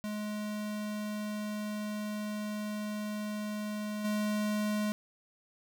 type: tone with level steps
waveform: square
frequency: 210.5 Hz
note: G#3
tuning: 24 cents sharp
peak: -35 / -30 dBFS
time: 0.04-4.92 s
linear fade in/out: 0 ms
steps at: 4.04 s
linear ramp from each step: 10 ms
effects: 11-bit